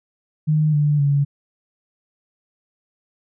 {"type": "tone with pitch steps", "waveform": "sine", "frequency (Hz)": [153.6, 147.68, 142], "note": ["D#3", "D3", "C#3"], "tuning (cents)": [-22, 10, 42], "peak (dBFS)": -14, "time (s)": [0.47, 1.25], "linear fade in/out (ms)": 20, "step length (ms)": 260, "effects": []}